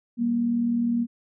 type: tone pair together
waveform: sine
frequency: 197 / 236.7 Hz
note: G3 / A#3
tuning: +9 / +27 cents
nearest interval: minor third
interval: 318 cents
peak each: -32 / -21 dBFS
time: 0.17-1.07 s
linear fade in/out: 50 ms
effects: none